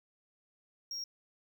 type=tone; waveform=triangle; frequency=5588 Hz; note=F8; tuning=in tune; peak=-36 dBFS; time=0.91-1.04 s; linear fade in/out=2 ms; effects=12-bit